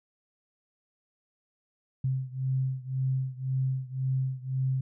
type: beating tone pair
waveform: sine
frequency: 130.81 / 132.71 Hz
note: C3 / C3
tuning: 0 / +25 cents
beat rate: 1.9 Hz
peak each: -29 / -31 dBFS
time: 2.04-4.81 s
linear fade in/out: 5 ms
effects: none